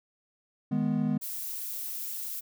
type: chord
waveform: triangle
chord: G# minor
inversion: second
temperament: equal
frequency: 155.56 / 207.7 / 246.9 Hz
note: D#3 / G#3 / B3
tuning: 0 / 0 / 0 cents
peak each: -29 / -27 / -27 dBFS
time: 0.71-1.18 s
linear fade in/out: 10 ms
type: noise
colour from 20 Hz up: violet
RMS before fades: -36 dBFS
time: 1.21-2.41 s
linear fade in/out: 20 ms
effects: none